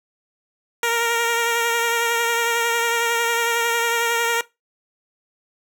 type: tone with vibrato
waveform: 10% pulse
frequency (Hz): 466.2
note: A#4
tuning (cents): 0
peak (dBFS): -10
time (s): 0.83-4.41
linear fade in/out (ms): 2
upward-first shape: triangle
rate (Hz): 11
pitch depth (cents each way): 26
effects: noise-tail reverb RT60 0.2 s tail -19 dB re dry